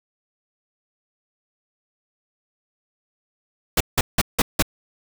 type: noise bursts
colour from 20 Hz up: pink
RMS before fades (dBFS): -17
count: 5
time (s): 3.77-4.625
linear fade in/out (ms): 5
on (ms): 35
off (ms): 170
effects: none